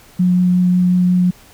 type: tone with vibrato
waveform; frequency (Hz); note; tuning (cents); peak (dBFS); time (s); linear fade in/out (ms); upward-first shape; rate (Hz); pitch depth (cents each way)
sine; 180.2; F#3; -45; -10; 0.19-1.31; 10; triangle; 5.5; 9
effects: pink hiss -45 dBFS RMS until 1.53 s